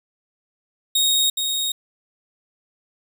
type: tone with echo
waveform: sawtooth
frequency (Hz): 3746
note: A#7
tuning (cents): +8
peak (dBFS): -13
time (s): 0.95-1.3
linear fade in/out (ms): 5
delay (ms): 420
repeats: 1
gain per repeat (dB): -5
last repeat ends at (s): 1.72
effects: 8-bit